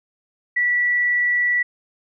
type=tone; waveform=sine; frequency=1953 Hz; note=B6; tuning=20 cents flat; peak=-16 dBFS; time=0.56-1.63 s; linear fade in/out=10 ms; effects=none